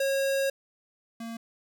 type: tone pair in turn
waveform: square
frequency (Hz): 545 / 229.1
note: C#5 / A#3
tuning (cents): -29 / -30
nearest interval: octave + minor third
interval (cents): 1501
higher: first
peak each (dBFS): -25 / -36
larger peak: first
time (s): 0-0.5 / 1.2-1.37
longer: first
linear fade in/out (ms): 5
effects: none